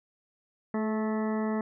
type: harmonic tone with a mistuned harmonic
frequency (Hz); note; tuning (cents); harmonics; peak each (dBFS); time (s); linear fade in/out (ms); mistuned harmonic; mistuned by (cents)
217.9; A3; -17; 1 / 2 / 3 / 4 / 5 / 6 / 8 / 9; -28 / -34 / -38 / -40 / -42 / -44 / -46 / -47; 0.74-1.61; 2; 2; -22
effects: none